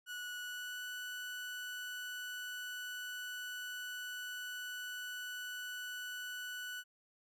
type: tone with pitch glide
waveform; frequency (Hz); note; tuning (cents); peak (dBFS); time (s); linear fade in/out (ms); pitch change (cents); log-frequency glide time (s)
30% pulse; 1470 to 1483.6; F#6 to F#6; -12 to +4; -39; 0.06-6.84; 50; +16; 0.4-0.84
effects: none